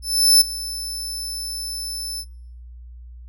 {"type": "tone with ADSR envelope", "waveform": "25% pulse", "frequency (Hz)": 5274, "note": "E8", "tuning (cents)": 0, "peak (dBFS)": -4, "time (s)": [0.02, 2.25], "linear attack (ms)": 390, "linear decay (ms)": 12, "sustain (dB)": -18, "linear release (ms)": 55, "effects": ["noise-tail reverb RT60 0.6 s tail -22 dB re dry", "added 60 Hz sine -37 dBFS peak until 3.28 s"]}